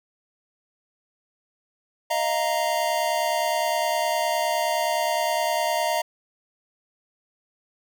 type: chord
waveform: square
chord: Eb suspended second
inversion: none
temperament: equal with one note detuned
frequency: 622.3 / 692 / 932.3 Hz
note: Eb5 / F5 / Bb5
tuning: 0 / -16 / 0 cents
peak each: -27 dBFS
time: 2.1-6.02 s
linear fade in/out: 10 ms
effects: none